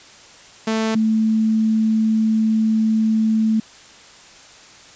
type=tone pair in turn; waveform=sawtooth / sine; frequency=221.2 / 220 Hz; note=A3 / A3; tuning=+9 / 0 cents; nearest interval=unison; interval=9 cents; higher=first; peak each=-14 dBFS; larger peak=neither; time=0.67-0.95 / 0.95-3.6 s; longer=second; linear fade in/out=5 ms; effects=white hiss -44 dBFS RMS until 4.95 s + resampled to 16000 Hz